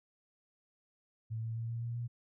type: tone with pitch steps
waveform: sine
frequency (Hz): 111.9 / 113.33 / 114.78 / 116.25 / 117.74 / 119.24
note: A2 / A#2 / A#2 / A#2 / A#2 / A#2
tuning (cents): +30 / -48 / -26 / -4 / +18 / +40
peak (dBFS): -35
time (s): 1.3-2.08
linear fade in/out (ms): 20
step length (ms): 130
effects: none